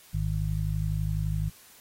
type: harmonic tone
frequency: 51.91 Hz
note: G#1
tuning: in tune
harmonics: 1 / 2 / 3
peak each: -30 / -30 / -30 dBFS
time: 0.13-1.5 s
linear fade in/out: 20 ms
effects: white hiss -54 dBFS RMS until 1.8 s + AAC 48 kbps